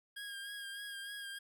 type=tone with vibrato; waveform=25% pulse; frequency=1625 Hz; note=G#6; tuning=38 cents flat; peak=-39 dBFS; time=0.16-1.39 s; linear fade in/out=10 ms; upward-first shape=sine; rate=3.3 Hz; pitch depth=31 cents each way; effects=none